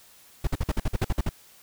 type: noise bursts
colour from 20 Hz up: brown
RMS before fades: -23 dBFS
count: 11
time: 0.44-1.292 s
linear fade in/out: 5 ms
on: 32 ms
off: 50 ms
effects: white hiss -54 dBFS RMS until 1.62 s